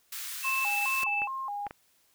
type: high-pass noise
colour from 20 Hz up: white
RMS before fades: -38 dBFS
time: 0.12-1.04 s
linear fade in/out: 5 ms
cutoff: 1200 Hz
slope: 24 dB/octave
type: tone with tremolo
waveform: sine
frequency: 2637 Hz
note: E7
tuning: in tune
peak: -26 dBFS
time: 0.42-1.28 s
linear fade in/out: 50 ms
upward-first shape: sine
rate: 20 Hz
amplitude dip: 30%
type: tone with vibrato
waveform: sine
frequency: 932.3 Hz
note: A#5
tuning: in tune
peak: -32 dBFS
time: 0.44-1.68 s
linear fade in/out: 10 ms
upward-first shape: square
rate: 2.4 Hz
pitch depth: 230 cents each way
type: clicks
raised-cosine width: 0.5 ms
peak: -25 dBFS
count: 4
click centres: 1.032 / 1.219 / 1.667 / 1.709 s
effects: white hiss -67 dBFS RMS until 2.14 s